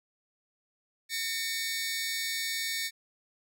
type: tone cluster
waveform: 20% pulse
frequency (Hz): 1821 / 2240 / 3982 / 5240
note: A#6 / C#7 / B7 / E8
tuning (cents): -41 / +18 / +14 / -11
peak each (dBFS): -30 / -29 / -34 / -37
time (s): 1.09-2.91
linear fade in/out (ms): 50
effects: none